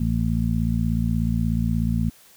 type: harmonic tone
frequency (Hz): 56.6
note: A1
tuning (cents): +50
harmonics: 1 / 2 / 3 / 4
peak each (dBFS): -25 / -25 / -25 / -25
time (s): 0-2.1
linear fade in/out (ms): 5
effects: white hiss -52 dBFS RMS until 2.36 s